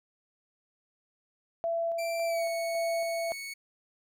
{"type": "tone with tremolo", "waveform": "sine", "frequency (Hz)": 670, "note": "E5", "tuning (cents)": 28, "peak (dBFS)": -27, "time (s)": [1.64, 3.32], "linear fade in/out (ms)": 0, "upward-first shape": "square", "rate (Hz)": 1.8, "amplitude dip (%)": 25}
{"type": "tone with pitch glide", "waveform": "sawtooth", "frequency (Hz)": [2349, 2217], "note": ["D7", "C#7"], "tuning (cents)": [0, 0], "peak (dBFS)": -34, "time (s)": [1.98, 3.54], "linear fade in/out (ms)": 10, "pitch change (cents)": -100, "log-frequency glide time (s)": [2.26, 2.45]}
{"effects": []}